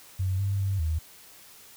sine tone with pitch steps, 93.9 / 98.9 / 97.6 / 79.3 Hz, F#2 / G2 / G2 / D#2, +26 / +16 / -7 / +33 cents, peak -24 dBFS, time 0.19-0.99 s, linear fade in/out 10 ms, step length 200 ms, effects white hiss -51 dBFS RMS until 1.76 s

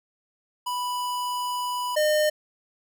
square tone pair in turn, 987.8 / 608.2 Hz, B5 / D#5, 0 / -40 cents, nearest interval minor sixth, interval 840 cents, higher first, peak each -27 / -20 dBFS, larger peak second, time 0.66-1.96 / 1.96-2.3 s, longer first, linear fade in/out 10 ms, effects none

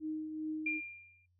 sine tone with tremolo, 311.1 Hz, D#4, in tune, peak -34 dBFS, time 0-0.81 s, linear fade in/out 50 ms, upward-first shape triangle, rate 2.5 Hz, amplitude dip 50%
sine tone with exponential decay, 2393 Hz, D7, 32 cents sharp, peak -30 dBFS, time 0.66-1.26 s, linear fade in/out 5 ms, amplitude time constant 130 ms
effects noise-tail reverb RT60 0.1 s tail -20 dB re dry + added 89 Hz sine -70 dBFS peak until 1.39 s

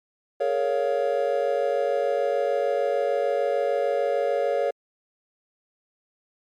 triangle chord, Bb minor seventh, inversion third, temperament just, 419.5 / 466.2 / 559.4 / 699.2 Hz, Ab4 / Bb4 / Db5 / F5, +17 / 0 / +16 / +2 cents, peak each -27 / -25 / -22 / -27 dBFS, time 0.4-4.71 s, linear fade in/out 10 ms, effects MP3 96 kbps

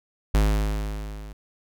square tone with level ramp, 52.1 Hz, G#1, 6 cents sharp, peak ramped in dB -16 to -38 dBFS, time 0.34-1.33 s, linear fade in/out 5 ms, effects none

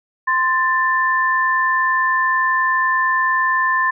sine tone pair together, 1042 / 1770.6 Hz, C6 / A6, -7 / +10 cents, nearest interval major sixth, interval 917 cents, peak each -17 dBFS, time 0.27-3.91 s, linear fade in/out 10 ms, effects none

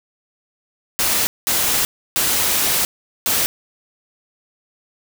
white noise bursts at uneven times, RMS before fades -18 dBFS, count 4, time 0.99-1.27 / 1.47-1.85 / 2.16-2.85 / 3.26-3.46 s, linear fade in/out 0 ms, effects none

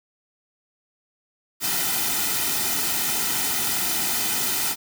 white noise with comb filter, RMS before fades -24 dBFS, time 1.6-4.76 s, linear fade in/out 50 ms, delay 1.8 ms, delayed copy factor -0.7, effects none

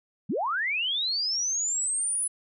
sine linear sweep, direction up, 138.59 to 10130 Hz, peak -25 dBFS, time 0.29-2.28 s, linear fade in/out 10 ms, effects none

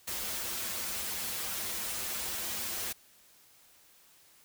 white noise with comb filter, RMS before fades -36 dBFS, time 0.07-2.93 s, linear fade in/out 10 ms, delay 7 ms, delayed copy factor -1, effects white hiss -61 dBFS RMS until 4.44 s

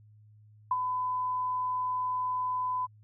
sine tone with ADSR envelope, 1006 Hz, B5, 32 cents sharp, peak -22 dBFS, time 0.71-2.87 s, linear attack 4 ms, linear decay 36 ms, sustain -6 dB, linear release 25 ms, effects added 106 Hz sine -54 dBFS peak until 3.03 s

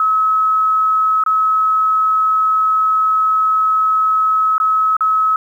sine tone with dropouts, 1286 Hz, E6, 43 cents flat, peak -11 dBFS, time 0-5.36 s, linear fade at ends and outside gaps 2 ms, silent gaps 1.238-1.262 / 4.581-4.6 / 4.967-5.007 s, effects 8-bit

